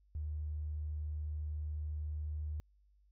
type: tone with tanh clipping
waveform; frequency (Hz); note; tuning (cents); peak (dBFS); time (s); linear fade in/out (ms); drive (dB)
triangle; 76; D#2; -40; -36; 0.15-2.6; 0; 3
effects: added 50 Hz sine -65 dBFS peak until 3.11 s